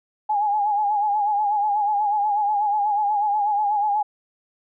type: tone with vibrato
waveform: sine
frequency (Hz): 830.6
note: G#5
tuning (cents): 0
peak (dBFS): -18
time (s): 0.29-4.03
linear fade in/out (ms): 10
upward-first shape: sine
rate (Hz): 8.2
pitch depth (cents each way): 59
effects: none